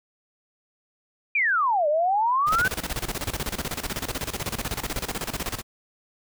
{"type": "exponential two-way sweep", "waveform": "sine", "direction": "down then up", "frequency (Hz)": [2467, 579, 1558], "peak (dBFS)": -19, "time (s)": [1.35, 2.68], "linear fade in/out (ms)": 5, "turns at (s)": 1.88}
{"type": "noise with tremolo", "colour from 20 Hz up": "pink", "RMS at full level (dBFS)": -28, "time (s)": [2.46, 5.63], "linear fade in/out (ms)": 50, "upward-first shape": "square", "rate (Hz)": 16, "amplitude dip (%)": 80}
{"effects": []}